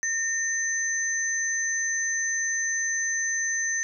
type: tone pair together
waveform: sine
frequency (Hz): 1829 / 6152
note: A#6 / G8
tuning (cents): -33 / -33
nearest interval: octave + major sixth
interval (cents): 2100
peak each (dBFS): -27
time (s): 0.03-3.83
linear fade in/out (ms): 0
effects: none